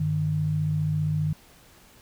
sine tone pair together, 98 / 153.03 Hz, G2 / D#3, 0 / -28 cents, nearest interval minor sixth, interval 772 cents, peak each -30 / -23 dBFS, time 0-1.33 s, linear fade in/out 5 ms, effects pink hiss -54 dBFS RMS until 2.01 s

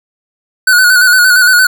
square tone with vibrato, 1480 Hz, F#6, in tune, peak -5 dBFS, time 0.67-1.67 s, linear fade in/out 5 ms, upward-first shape square, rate 8.7 Hz, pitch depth 42 cents each way, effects none

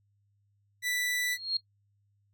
sawtooth tone, 1975.5 Hz, B6, in tune, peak -25 dBFS, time 0.82-1.38 s, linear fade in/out 50 ms
sine tone with exponential growth, 4259 Hz, C8, 30 cents sharp, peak -23 dBFS, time 1.21-1.57 s, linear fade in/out 5 ms, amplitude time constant 77 ms
effects noise-tail reverb RT60 0.1 s tail -21 dB re dry + added 101 Hz sine -68 dBFS peak until 2.33 s

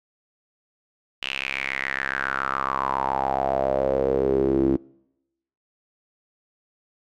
sawtooth tone with band-pass filter sweep, 67.2 Hz, C2, 47 cents sharp, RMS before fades -24 dBFS, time 1.22-4.77 s, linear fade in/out 10 ms, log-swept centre 2900 to 310 Hz, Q 6.1, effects noise-tail reverb RT60 0.9 s tail -26 dB re dry

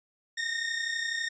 sawtooth tone pair together, 1829 / 1861 Hz, A#6 / A#6, -33 / -3 cents, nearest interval unison, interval 30 cents, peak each -28 / -30 dBFS, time 0.37-1.29 s, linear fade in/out 10 ms, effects resampled to 16000 Hz

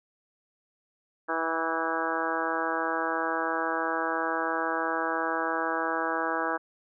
harmonic tone with a mistuned harmonic, 163 Hz, E3, 19 cents flat, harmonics 2 / 3 / 4 / 5 / 6 / 7 / 8 / 9 / 10, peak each -35 / -35 / -35 / -35 / -35 / -35 / -35 / -35 / -35 dBFS, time 1.28-6.58 s, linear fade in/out 20 ms, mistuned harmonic 9, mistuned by +27 cents, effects none

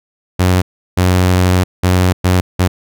sawtooth tone bursts at uneven times, 91.3 Hz, F#2, 23 cents flat, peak -5 dBFS, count 5, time 0.39-0.62 / 0.97-1.64 / 1.83-2.13 / 2.24-2.41 / 2.59-2.68 s, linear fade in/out 10 ms, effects none

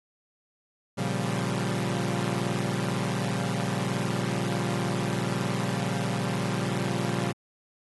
sawtooth chord, G half-diminished seventh, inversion first, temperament equal, 116.54 / 138.59 / 174.61 / 196 Hz, Bb2 / Db3 / F3 / G3, 0 / 0 / 0 / 0 cents, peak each -28 dBFS, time 0.97-7.33 s, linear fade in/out 20 ms, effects AAC 32 kbps

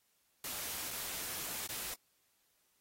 white noise with dropouts, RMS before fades -41 dBFS, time 0.44-1.94 s, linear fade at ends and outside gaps 2 ms, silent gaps 0.906-0.91 / 1.668-1.69 s, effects white hiss -75 dBFS RMS until 2.8 s + AAC 48 kbps

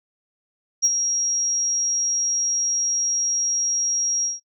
sine tone with ADSR envelope, 5640 Hz, F8, 16 cents sharp, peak -12 dBFS, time 0.82-4.4 s, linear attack 30 ms, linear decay 33 ms, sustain -8 dB, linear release 160 ms, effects noise-tail reverb RT60 0.1 s tail -18 dB re dry + tanh soft clip ceiling -9 dBFS

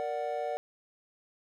triangle chord, Bb augmented, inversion none, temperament equal, 466.2 / 587.3 / 740 Hz, Bb4 / D5 / F#5, 0 / 0 / 0 cents, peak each -35 / -33 / -33 dBFS, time 0-0.57 s, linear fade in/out 0 ms, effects none

